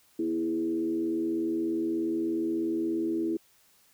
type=tone with frequency modulation; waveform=sine; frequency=329.6 Hz; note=E4; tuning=in tune; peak=-26 dBFS; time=0.19-3.37 s; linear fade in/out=5 ms; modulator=83.2 Hz; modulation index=0.67; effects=white hiss -63 dBFS RMS until 3.93 s